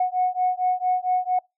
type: beating tone pair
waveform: sine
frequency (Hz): 731 / 735.4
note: F#5 / F#5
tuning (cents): -21 / -11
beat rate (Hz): 4.4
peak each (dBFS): -22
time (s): 0-1.39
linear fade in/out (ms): 5
effects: noise-tail reverb RT60 0.2 s tail -26 dB re dry + tanh soft clip ceiling -13 dBFS